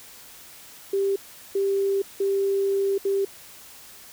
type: tone bursts at uneven times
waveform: sine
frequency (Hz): 393.5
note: G4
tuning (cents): +7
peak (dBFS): -20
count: 4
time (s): 0.93-1.16 / 1.55-2.02 / 2.2-2.98 / 3.05-3.25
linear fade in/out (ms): 5
effects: white hiss -46 dBFS RMS until 4.12 s